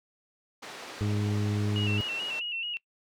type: band-pass noise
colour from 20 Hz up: pink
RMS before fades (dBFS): -43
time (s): 0.62-2.4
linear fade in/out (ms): 10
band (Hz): 370 to 5500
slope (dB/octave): 12
type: harmonic tone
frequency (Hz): 103.83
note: G#2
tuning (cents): 0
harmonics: 1 / 2 / 3 / 4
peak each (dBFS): -27 / -33 / -37 / -39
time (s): 1.01-2.01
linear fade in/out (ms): 0
type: tone with vibrato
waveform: sine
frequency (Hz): 2794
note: F7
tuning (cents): 0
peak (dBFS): -31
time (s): 1.76-2.77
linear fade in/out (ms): 0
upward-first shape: square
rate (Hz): 4.6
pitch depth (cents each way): 57
effects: noise-tail reverb RT60 0.1 s tail -21 dB re dry